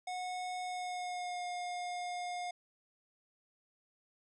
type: tone with pitch glide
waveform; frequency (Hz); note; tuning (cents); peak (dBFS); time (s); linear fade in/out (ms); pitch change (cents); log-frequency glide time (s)
square; 730 to 713.7; F#5 to F5; -24 to +37; -38; 0.07-2.51; 5; -39; 0.62-1.45
effects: resampled to 22050 Hz